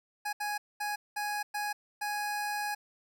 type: tone bursts at uneven times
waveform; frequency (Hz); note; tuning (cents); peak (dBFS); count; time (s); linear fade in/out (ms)
25% pulse; 830.6; G#5; 0; -28; 6; 0.25-0.33 / 0.4-0.58 / 0.8-0.96 / 1.16-1.43 / 1.54-1.73 / 2.01-2.75; 10
effects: 11-bit